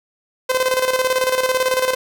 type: tone with tremolo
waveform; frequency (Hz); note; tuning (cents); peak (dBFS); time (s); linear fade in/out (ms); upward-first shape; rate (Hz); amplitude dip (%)
sawtooth; 514; C5; -31; -10; 0.49-1.95; 10; square; 18; 60
effects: none